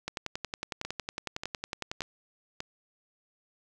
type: two click trains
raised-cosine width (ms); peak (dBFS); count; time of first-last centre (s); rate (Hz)
0.2; -16 / -18; 22 / 4; 0.08-2.007 / 0.85-2.604; 10.9 / 1.71
effects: none